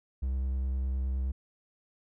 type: tone with vibrato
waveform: triangle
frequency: 65.41 Hz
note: C2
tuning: in tune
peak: -26 dBFS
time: 0.22-1.32 s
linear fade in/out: 10 ms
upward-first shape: sine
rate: 9.7 Hz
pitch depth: 17 cents each way
effects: none